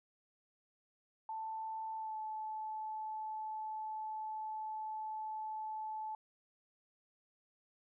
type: tone with pitch glide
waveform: sine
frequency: 883 to 867.8 Hz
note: A5 to A5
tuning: +6 to -24 cents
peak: -39 dBFS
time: 1.29-6.15 s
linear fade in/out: 2 ms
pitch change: -30 cents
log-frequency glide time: 1.96-2.17 s
effects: none